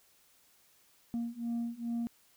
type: beating tone pair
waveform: sine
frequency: 233.1 / 235.5 Hz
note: A#3 / A#3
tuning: 0 / +18 cents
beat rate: 2.4 Hz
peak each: -35 / -34 dBFS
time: 1.14-2.07 s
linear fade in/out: 0 ms
effects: tanh soft clip ceiling -30 dBFS + white hiss -66 dBFS RMS until 2.36 s